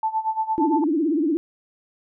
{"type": "tone with tremolo", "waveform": "sine", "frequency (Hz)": 880, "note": "A5", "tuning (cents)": 0, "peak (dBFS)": -18, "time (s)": [0.03, 0.84], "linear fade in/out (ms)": 2, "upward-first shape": "sine", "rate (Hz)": 8.7, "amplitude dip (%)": 85}
{"type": "tone with vibrato", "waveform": "sine", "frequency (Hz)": 311.1, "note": "D#4", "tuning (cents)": 0, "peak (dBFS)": -18, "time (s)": [0.58, 1.37], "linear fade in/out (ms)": 0, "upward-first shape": "triangle", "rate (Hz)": 17, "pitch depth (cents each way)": 210}
{"effects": []}